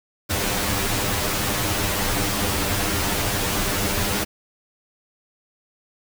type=noise with comb filter; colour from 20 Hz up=pink; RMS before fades=-23 dBFS; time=0.29-4.25 s; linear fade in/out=20 ms; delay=10 ms; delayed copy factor=+0.85; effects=none